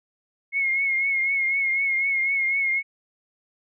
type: tone with vibrato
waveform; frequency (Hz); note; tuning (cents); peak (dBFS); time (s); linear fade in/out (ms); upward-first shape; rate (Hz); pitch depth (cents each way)
sine; 2167; C#7; -40; -20; 0.52-2.83; 50; triangle; 4; 50
effects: none